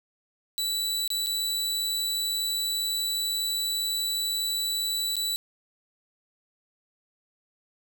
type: tone with dropouts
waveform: sawtooth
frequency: 3951 Hz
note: B7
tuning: in tune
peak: -23 dBFS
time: 0.58-5.36 s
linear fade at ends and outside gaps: 0 ms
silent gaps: 1.077-1.103 / 1.262-1.269 / 5.156-5.166 s
effects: none